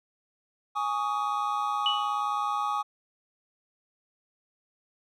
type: chord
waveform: triangle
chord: Ab suspended fourth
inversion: none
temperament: equal with one note detuned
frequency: 830.6 / 1125.5 / 1244.5 Hz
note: Ab5 / Db6 / Eb6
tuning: 0 / +26 / 0 cents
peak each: -29 dBFS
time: 0.75-2.83 s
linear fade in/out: 20 ms
type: tone with exponential decay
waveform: sine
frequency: 2950 Hz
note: F#7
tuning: 6 cents flat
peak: -21 dBFS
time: 1.86-2.21 s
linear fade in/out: 1 ms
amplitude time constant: 75 ms
effects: none